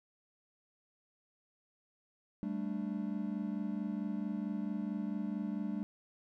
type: chord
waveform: triangle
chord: G suspended second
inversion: none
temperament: just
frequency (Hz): 196 / 220.5 / 294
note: G3 / A3 / D4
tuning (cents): 0 / +4 / +2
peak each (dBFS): -36 / -37 / -39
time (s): 2.43-5.83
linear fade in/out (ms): 0
effects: none